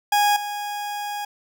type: tone with level steps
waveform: 40% pulse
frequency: 825 Hz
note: G#5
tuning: 12 cents flat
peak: -15 / -26 dBFS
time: 0.12-1.25 s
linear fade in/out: 5 ms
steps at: 0.36 s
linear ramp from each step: 5 ms
effects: none